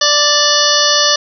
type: harmonic tone with a mistuned harmonic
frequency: 587.3 Hz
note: D5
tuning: in tune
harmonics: 1 / 2 / 3 / 5 / 6 / 7 / 8 / 9 / 10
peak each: -18 / -18 / -18 / -18 / -18 / -18 / -18 / -18 / -18 dBFS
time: 0.01-1.16 s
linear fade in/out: 5 ms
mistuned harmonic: 7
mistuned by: +90 cents
effects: none